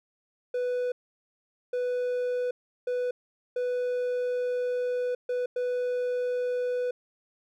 triangle tone bursts at uneven times, 495.1 Hz, B4, 4 cents sharp, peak -24 dBFS, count 6, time 0.54-0.92 / 1.73-2.51 / 2.87-3.11 / 3.56-5.15 / 5.29-5.46 / 5.56-6.91 s, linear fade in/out 5 ms, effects none

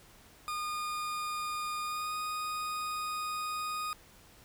40% pulse tone with pitch glide, 1220 to 1239.9 Hz, D#6 to D#6, -34 to -6 cents, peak -33 dBFS, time 0.48-3.93 s, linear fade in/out 0 ms, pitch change +28 cents, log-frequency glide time 1.82-2.14 s, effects pink hiss -58 dBFS RMS until 4.44 s

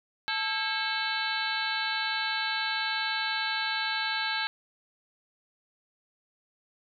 harmonic tone with a mistuned harmonic, 439.5 Hz, A4, 2 cents flat, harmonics 2 / 3 / 4 / 5 / 6 / 7 / 8 / 9 / 10, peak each -35 / -40 / -32 / -37 / -39 / -39 / -42 / -34 / -40 dBFS, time 0.28-4.47 s, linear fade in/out 0 ms, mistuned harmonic 4, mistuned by -140 cents, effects none

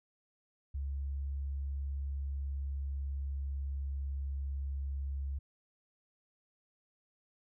sine tone with pitch glide, 69.3 to 68.9 Hz, C#2 to C#2, 0 to -10 cents, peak -34 dBFS, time 0.74-5.39 s, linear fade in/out 10 ms, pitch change -10 cents, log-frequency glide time 1.65-4.19 s, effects none

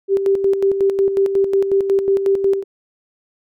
sine tone with tremolo, 392 Hz, G4, in tune, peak -11 dBFS, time 0.08-2.64 s, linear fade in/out 50 ms, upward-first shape square, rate 5.5 Hz, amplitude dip 55%, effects none

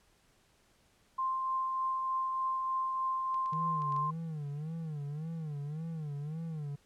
sine tone with tremolo, 1049 Hz, C6, 4 cents sharp, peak -29 dBFS, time 1.18-4.11 s, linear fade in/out 10 ms, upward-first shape triangle, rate 3.3 Hz, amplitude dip 30%
clicks, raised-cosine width 0.2 ms, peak -37 dBFS, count 6, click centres 3.344 / 3.46 / 3.533 / 3.82 / 3.923 / 3.964 s
triangle tone with vibrato, 153.6 Hz, D#3, 22 cents flat, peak -34 dBFS, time 3.52-6.76 s, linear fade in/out 10 ms, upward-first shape sine, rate 1.8 Hz, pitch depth 130 cents each way
effects pink hiss -68 dBFS RMS until 6.85 s + low-pass 11000 Hz 12 dB/octave

